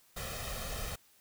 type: noise with comb filter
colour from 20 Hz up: pink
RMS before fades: -39 dBFS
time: 0.16-0.96 s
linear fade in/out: 10 ms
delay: 1.6 ms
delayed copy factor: +0.75
effects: white hiss -65 dBFS RMS until 1.2 s